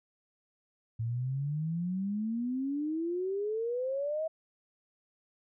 sine exponential sweep, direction up, 111.4 to 649 Hz, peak -30 dBFS, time 0.99-4.28 s, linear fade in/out 10 ms, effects none

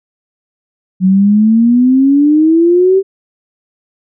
sine exponential sweep, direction up, 183.5 to 392 Hz, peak -5 dBFS, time 1-3.03 s, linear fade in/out 50 ms, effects none

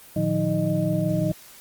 sine tone cluster, 113.4 / 152.2 / 177.5 / 313.8 / 615 Hz, A#2 / D#3 / F3 / D#4 / D#5, -47 / -38 / +28 / +15 / -20 cents, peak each -29 / -26 / -25 / -28 / -27 dBFS, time 0.16-1.32 s, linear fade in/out 5 ms, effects white hiss -47 dBFS RMS until 1.6 s + Opus 32 kbps

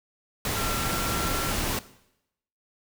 sine tone in noise, 1360 Hz, F6, 46 cents flat, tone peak -32 dBFS, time 0.56-1.52 s, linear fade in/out 2 ms, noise pink, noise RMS -28 dBFS, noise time 0.45-1.79 s, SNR -7 dB, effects noise-tail reverb RT60 0.8 s tail -17 dB re dry

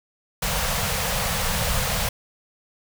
pink band-stop noise, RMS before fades -24 dBFS, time 0.42-2.09 s, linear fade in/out 5 ms, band 210 to 450 Hz, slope 96 dB/octave, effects none

